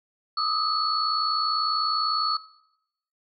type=tone cluster; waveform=sine; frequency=1219 / 1279 / 4411 Hz; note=D#6 / D#6 / C#8; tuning=-36 / +47 / -9 cents; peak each=-29 / -27 / -27 dBFS; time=0.37-2.37 s; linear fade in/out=5 ms; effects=noise-tail reverb RT60 0.8 s tail -18 dB re dry